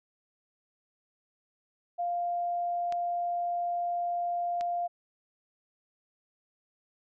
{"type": "tone", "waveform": "sine", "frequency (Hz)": 698.5, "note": "F5", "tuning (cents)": 0, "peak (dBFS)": -28, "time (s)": [1.98, 4.88], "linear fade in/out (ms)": 20}
{"type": "clicks", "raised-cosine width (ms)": 0.2, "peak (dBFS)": -24, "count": 2, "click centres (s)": [2.924, 4.61]}
{"effects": []}